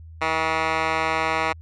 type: tone with band-pass filter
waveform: 10% pulse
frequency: 160 Hz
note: D#3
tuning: 49 cents sharp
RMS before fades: -23 dBFS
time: 0.21-1.53 s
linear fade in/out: 10 ms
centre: 1600 Hz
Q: 2
effects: added 81 Hz sine -39 dBFS peak until 1.61 s + resampled to 22050 Hz